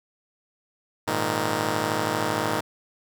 5% pulse chord, Ab suspended second, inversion none, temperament just, 103.83 / 116.8 / 155.74 Hz, Ab2 / Bb2 / Eb3, 0 / +4 / +2 cents, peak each -18 dBFS, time 1.07-2.61 s, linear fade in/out 10 ms, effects none

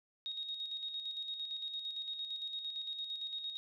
sine tone with tremolo, 3748 Hz, A#7, 9 cents sharp, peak -37 dBFS, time 0.26-3.57 s, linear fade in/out 0 ms, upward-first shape square, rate 8.8 Hz, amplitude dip 45%, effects none

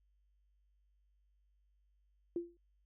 sine tone with exponential decay, 344.1 Hz, F4, 26 cents flat, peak -31 dBFS, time 2.36-2.57 s, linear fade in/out 2 ms, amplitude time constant 45 ms, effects added 50 Hz sine -70 dBFS peak until 2.85 s

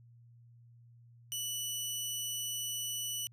15% pulse tone, 2962 Hz, F#7, 1 cent sharp, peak -28 dBFS, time 1.32-3.27 s, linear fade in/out 0 ms, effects added 118 Hz sine -56 dBFS peak until 3.32 s

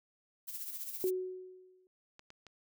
violet noise with tremolo, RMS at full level -40 dBFS, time 0.47-1.11 s, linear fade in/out 20 ms, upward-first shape sine, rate 15 Hz, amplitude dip 55%
sine tone with exponential decay, 370 Hz, F#4, in tune, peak -27 dBFS, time 1.04-1.87 s, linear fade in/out 1 ms, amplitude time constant 180 ms
clicks, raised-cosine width 0.2 ms, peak -35 dBFS, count 3, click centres 2.194 / 2.304 / 2.467 s
effects none

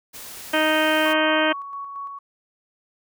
white noise, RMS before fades -38 dBFS, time 0.13-1.14 s, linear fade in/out 20 ms
harmonic tone, 311.1 Hz, D#4, in tune, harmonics 1 / 2 / 3 / 4 / 5 / 6 / 7 / 8 / 9 / 10, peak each -24 / -22 / -27 / -29 / -24 / -28 / -32 / -29 / -33 / -28 dBFS, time 0.53-1.53 s, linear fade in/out 10 ms
sine tone with tremolo, 1117 Hz, C#6, 13 cents sharp, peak -29 dBFS, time 1.05-2.19 s, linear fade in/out 10 ms, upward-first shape square, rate 4.4 Hz, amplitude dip 35%
effects none

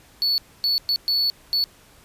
triangle tone bursts at uneven times, 4435 Hz, C#8, in tune, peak -17 dBFS, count 5, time 0.22-0.38 / 0.64-0.78 / 0.89-0.96 / 1.08-1.3 / 1.53-1.64 s, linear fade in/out 0 ms, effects pink hiss -52 dBFS RMS until 2.04 s + resampled to 32000 Hz

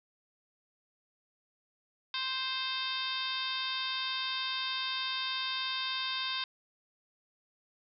harmonic tone, 523.3 Hz, C5, in tune, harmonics 2 / 3 / 4 / 5 / 6 / 7 / 8 / 9 / 10, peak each -40 / -42 / -45 / -41 / -42 / -36 / -47 / -41 / -49 dBFS, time 2.14-6.44 s, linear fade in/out 2 ms, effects none

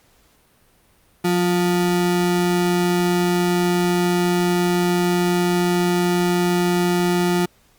square ring-modulated tone, 265.3 Hz, C4, 24 cents sharp, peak -14 dBFS, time 1.24-7.46 s, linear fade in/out 10 ms, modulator 87.1 Hz, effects pink hiss -57 dBFS RMS until 7.78 s + Opus 48 kbps

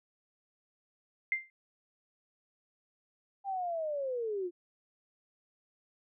sine tone with exponential decay, 2093 Hz, C7, in tune, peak -24 dBFS, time 1.32-1.5 s, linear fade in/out 1 ms, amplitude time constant 37 ms
sine linear sweep, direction down, 800 to 339.9 Hz, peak -32 dBFS, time 3.44-4.51 s, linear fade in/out 50 ms
effects none

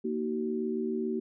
sine chord, D# minor, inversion second, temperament equal with one note detuned, 233.1 / 311.1 / 378.2 Hz, A#3 / D#4 / F#4, 0 / 0 / +38 cents, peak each -32 / -37 / -32 dBFS, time 0.04-1.2 s, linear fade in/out 10 ms, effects none

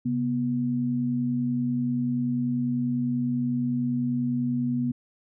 sine tone pair together, 133.3 / 243.6 Hz, C3 / B3, +33 / -24 cents, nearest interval minor seventh, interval 1043 cents, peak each -30 / -24 dBFS, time 0.05-4.92 s, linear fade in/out 10 ms, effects none

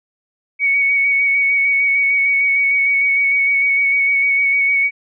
sine tone with vibrato, 2235 Hz, C#7, 14 cents sharp, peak -12 dBFS, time 0.59-4.91 s, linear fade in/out 50 ms, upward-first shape square, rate 6.6 Hz, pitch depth 16 cents each way, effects none

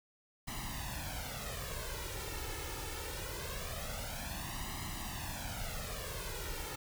pink noise with flanger, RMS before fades -41 dBFS, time 0.47-6.76 s, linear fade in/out 10 ms, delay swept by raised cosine 1 to 2.3 ms, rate 0.23 Hz, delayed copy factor +0.8, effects none

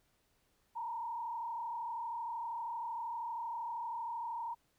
sine tone with frequency modulation, 932.3 Hz, A#5, in tune, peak -37 dBFS, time 0.75-4.55 s, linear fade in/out 20 ms, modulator 32.8 Hz, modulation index 1.1, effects pink hiss -75 dBFS RMS until 4.78 s

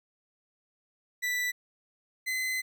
40% pulse tone pair in turn, 1975.5 / 2038 Hz, B6 / C7, 0 / -46 cents, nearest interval minor second, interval 54 cents, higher second, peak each -27 / -28 dBFS, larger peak first, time 1.22-1.52 / 2.26-2.62 s, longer second, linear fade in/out 20 ms, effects none

